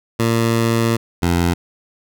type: tone pair in turn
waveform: 15% pulse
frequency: 115 / 86.45 Hz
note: A#2 / F2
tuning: -23 / -17 cents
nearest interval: perfect fourth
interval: 494 cents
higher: first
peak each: -8 dBFS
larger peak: neither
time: 0.19-0.97 / 1.22-1.54 s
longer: first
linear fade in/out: 10 ms
effects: none